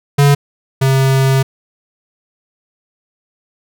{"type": "tone pair in turn", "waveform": "square", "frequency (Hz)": [142.3, 133.96], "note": ["C#3", "C3"], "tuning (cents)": [46, 41], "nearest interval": "minor second", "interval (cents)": 105, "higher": "first", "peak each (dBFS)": [-7, -10], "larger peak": "first", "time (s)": [[0.18, 0.35], [0.81, 1.43]], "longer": "second", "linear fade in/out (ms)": 10, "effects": []}